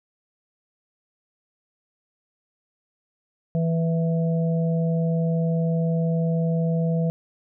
harmonic tone, 164.81 Hz, E3, in tune, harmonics 1 / 3 / 4, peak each -20 / -30 / -32 dBFS, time 3.55-7.1 s, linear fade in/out 0 ms, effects none

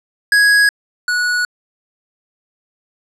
square tone pair in turn, 1661.2 / 1465.4 Hz, G#6 / F#6, 0 / -17 cents, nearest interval major second, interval 217 cents, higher first, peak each -9 / -15 dBFS, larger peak first, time 0.32-0.69 / 1.08-1.45 s, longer neither, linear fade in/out 2 ms, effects low-pass 9000 Hz 12 dB/octave

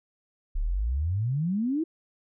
sine exponential sweep, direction up, 32.7 to 336.8 Hz, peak -24 dBFS, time 0.55-1.84 s, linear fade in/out 10 ms, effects none

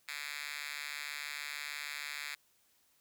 5% pulse tone with high-pass filter, 146.4 Hz, D3, 5 cents flat, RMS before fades -42 dBFS, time 0.08-2.35 s, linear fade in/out 5 ms, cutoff 2400 Hz, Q 2.9, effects white hiss -71 dBFS RMS until 3 s

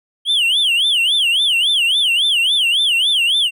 triangle tone with vibrato, 3109 Hz, G7, 15 cents flat, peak -11 dBFS, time 0.25-3.51 s, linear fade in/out 50 ms, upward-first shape sine, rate 3.6 Hz, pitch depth 240 cents each way, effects none

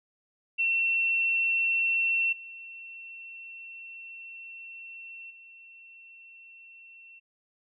sine tone with level steps, 2707 Hz, E7, 45 cents sharp, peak -23 / -41 / -48 dBFS, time 0.58-7.2 s, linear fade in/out 20 ms, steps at 2.32 / 5.3 s, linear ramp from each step 10 ms, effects none

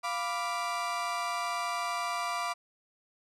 35% pulse chord, B diminished, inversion second, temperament equal, 698.5 / 987.8 / 1174.7 Hz, F5 / B5 / D6, 0 / 0 / 0 cents, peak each -34 / -35 / -32 dBFS, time 0.03-2.54 s, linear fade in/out 20 ms, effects low-pass 9000 Hz 12 dB/octave

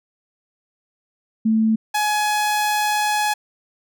sine / sawtooth tone pair in turn, 220.8 / 841.9 Hz, A3 / G#5, +6 / +23 cents, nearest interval octave + major seventh, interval 2317 cents, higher second, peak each -14 dBFS, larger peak neither, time 1.45-1.76 / 1.94-3.34 s, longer second, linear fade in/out 10 ms, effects none

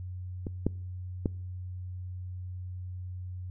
clicks, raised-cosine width 3 ms, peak -21 / -12 / -14 dBFS, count 3, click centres 0.468 / 0.666 / 1.258 s, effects noise-tail reverb RT60 0.6 s tail -25 dB re dry + added 91 Hz sine -36 dBFS peak until 3.5 s

